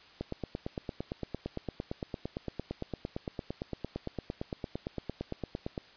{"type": "click train", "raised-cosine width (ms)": 2, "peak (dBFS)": -21, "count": 50, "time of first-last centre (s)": [0.21, 5.778], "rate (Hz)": 8.8, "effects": ["white hiss -56 dBFS RMS until 5.96 s", "resampled to 11025 Hz"]}